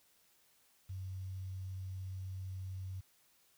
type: tone with quantisation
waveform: sine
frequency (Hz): 94.1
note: F#2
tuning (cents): +30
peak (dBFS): -40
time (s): 0.89-3.01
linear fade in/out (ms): 10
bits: 11
effects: white hiss -70 dBFS RMS until 3.57 s